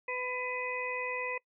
harmonic tone, 501 Hz, B4, 25 cents sharp, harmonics 1 / 2 / 4 / 5, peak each -38 / -40 / -38 / -38 dBFS, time 0.08-1.38 s, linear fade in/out 5 ms, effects noise-tail reverb RT60 0.1 s tail -23 dB re dry

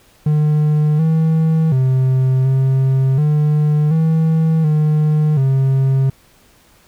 triangle tone with pitch steps, 151.2 / 160.3 / 130.5 / 133 / 150.3 / 160.7 / 152.6 / 134.1 Hz, D#3 / E3 / C3 / C3 / D3 / E3 / D#3 / C3, -49 / -48 / -4 / +29 / +40 / -44 / -33 / +43 cents, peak -9 dBFS, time 0.26-6.1 s, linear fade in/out 5 ms, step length 730 ms, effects pink hiss -51 dBFS RMS until 6.87 s

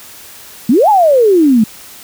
sine exponential two-way sweep, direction up then down, 207.7 to 884 to 207.7 Hz, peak -5 dBFS, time 0.69-1.64 s, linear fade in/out 5 ms, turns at 0.89 s, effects white hiss -35 dBFS RMS until 2.03 s

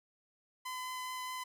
sawtooth tone with vibrato, 1016 Hz, B5, 49 cents sharp, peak -35 dBFS, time 0.65-1.44 s, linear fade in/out 10 ms, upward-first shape triangle, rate 4.8 Hz, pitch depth 8 cents each way, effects none

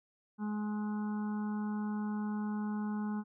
harmonic tone, 210.3 Hz, G#3, 22 cents sharp, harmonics 1 / 2 / 4 / 5 / 6 / 7, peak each -33 / -50 / -47 / -51 / -54 / -53 dBFS, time 0.38-3.24 s, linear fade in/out 50 ms, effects none

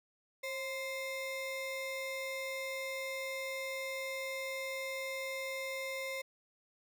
square ring-modulated tone, 784 Hz, G5, in tune, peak -35 dBFS, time 0.43-6.22 s, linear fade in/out 10 ms, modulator 1320 Hz, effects none

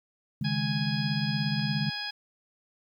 sine chord, C# suspended second, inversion none, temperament equal, 138.59 / 155.56 / 207.7 Hz, C#3 / D#3 / G#3, 0 / 0 / 0 cents, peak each -31 dBFS, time 0.41-1.9 s, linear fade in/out 5 ms
harmonic tone, 830.6 Hz, G#5, in tune, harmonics 1 / 2 / 3 / 4 / 5 / 6, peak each -43 / -38 / -42 / -39 / -44 / -36 dBFS, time 0.44-2.11 s, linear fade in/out 10 ms
clicks, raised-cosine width 0.3 ms, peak -34 / -39 dBFS, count 2, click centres 1.595 / 1.626 s
effects 10-bit

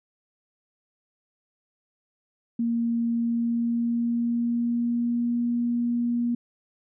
sine tone with pitch glide, 233.1 to 238.4 Hz, A#3 to A#3, 0 to +39 cents, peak -22 dBFS, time 2.59-6.35 s, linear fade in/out 5 ms, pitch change +39 cents, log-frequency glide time 3.1-5.41 s, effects none

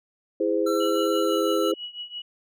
sine chord, E augmented, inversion none, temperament just, 329.6 / 412 / 515 Hz, E4 / G#4 / B#4, 0 / -14 / -28 cents, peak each -25 dBFS, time 0.4-1.74 s, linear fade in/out 5 ms
square tone with pitch glide, 1345 to 1328.8 Hz, E6 to E6, +34 to +13 cents, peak -30 dBFS, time 0.66-1.72 s, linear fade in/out 10 ms, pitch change -21 cents, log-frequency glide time 1.22-1.36 s
sine tone with tremolo, 2923 Hz, F#7, 22 cents flat, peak -30 dBFS, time 0.8-2.22 s, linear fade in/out 5 ms, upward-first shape triangle, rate 6 Hz, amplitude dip 90%
effects none

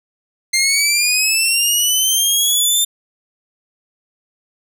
15% pulse linear sweep, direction up, 2093 to 3599 Hz, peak -6 dBFS, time 0.53-2.85 s, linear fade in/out 10 ms, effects none

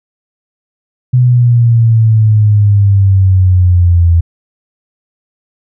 sine exponential sweep, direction down, 126.2 to 83.6 Hz, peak -4 dBFS, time 1.13-4.21 s, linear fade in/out 10 ms, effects none

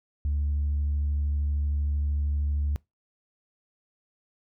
sine tone with vibrato, 72.6 Hz, D2, 19 cents flat, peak -22 dBFS, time 0.25-2.76 s, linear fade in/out 0 ms, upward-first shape sine, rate 13 Hz, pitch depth 11 cents each way, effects noise-tail reverb RT60 0.2 s tail -25 dB re dry + tanh soft clip ceiling -21 dBFS

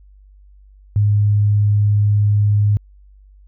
sine tone, 103.6 Hz, G#2, 4 cents flat, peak -11 dBFS, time 0.96-2.77 s, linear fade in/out 0 ms, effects added 49 Hz sine -43 dBFS peak until 3.47 s

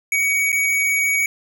square tone with dropouts, 2253 Hz, C#7, 28 cents sharp, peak -17 dBFS, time 0.12-1.26 s, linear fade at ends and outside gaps 2 ms, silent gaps 0.519-0.527 s, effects none

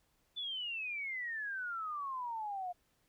sine exponential sweep, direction down, 3520 to 701 Hz, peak -37 dBFS, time 0.36-2.73 s, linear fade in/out 20 ms, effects pink hiss -75 dBFS RMS until 3.08 s

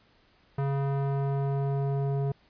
square tone with low-pass filter sweep, 138.59 Hz, C#3, in tune, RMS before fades -28 dBFS, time 0.58-2.32 s, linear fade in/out 5 ms, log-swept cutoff 1200 to 610 Hz, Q 1.1, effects pink hiss -63 dBFS RMS until 2.49 s + resampled to 11025 Hz

